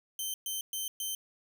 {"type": "tone bursts", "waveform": "10% pulse", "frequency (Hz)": 3100, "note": "G7", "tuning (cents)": -20, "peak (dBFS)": -25, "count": 4, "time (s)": [0.19, 1.15], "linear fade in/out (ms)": 2, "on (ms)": 150, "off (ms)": 120, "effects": []}